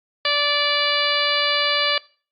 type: harmonic tone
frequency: 582 Hz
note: D5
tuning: 16 cents flat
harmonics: 1 / 2 / 3 / 4 / 5 / 6 / 7 / 8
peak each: -26 / -26 / -26 / -26 / -26 / -26 / -26 / -26 dBFS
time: 0.25-1.98 s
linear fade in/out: 2 ms
effects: noise-tail reverb RT60 0.4 s tail -22 dB re dry + Opus 48 kbps